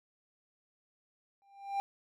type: tone with exponential growth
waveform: triangle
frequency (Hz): 794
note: G5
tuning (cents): +22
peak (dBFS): -26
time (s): 1.42-1.8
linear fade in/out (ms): 0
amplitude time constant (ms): 82
effects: none